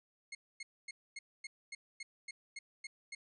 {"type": "tone bursts", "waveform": "sawtooth", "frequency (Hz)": 2160, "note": "C#7", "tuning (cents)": -45, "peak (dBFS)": -39, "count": 11, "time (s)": [0.32, 3.15], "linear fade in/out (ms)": 5, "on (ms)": 30, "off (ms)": 250, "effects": ["resampled to 22050 Hz"]}